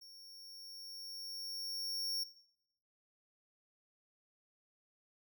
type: tone with level ramp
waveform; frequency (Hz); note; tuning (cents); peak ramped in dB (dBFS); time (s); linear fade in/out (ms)
45% pulse; 5500; F8; -27; -54 to -34; 0.01-2.24; 10
effects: noise-tail reverb RT60 0.8 s tail -20 dB re dry